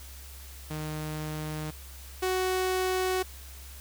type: tone pair in turn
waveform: sawtooth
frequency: 153.9 / 371.7 Hz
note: D#3 / F#4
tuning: -19 / +8 cents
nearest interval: octave + minor third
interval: 1527 cents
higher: second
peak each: -29 / -22 dBFS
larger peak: second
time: 0.7-1.71 / 2.22-3.23 s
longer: neither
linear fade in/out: 10 ms
effects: added 67 Hz sine -44 dBFS peak until 3.8 s + white hiss -49 dBFS RMS until 3.8 s